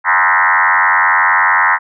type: tone with frequency modulation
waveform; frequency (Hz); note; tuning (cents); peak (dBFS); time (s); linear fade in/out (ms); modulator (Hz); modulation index
sine; 1423; F6; +32; -8; 0.04-1.79; 50; 90.8; 6.1
effects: none